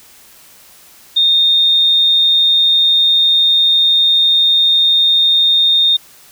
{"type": "tone", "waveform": "sine", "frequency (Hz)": 3666, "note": "A#7", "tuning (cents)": -30, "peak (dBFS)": -8, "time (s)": [1.16, 5.97], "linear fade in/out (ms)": 10, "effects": ["white hiss -43 dBFS RMS until 6.31 s"]}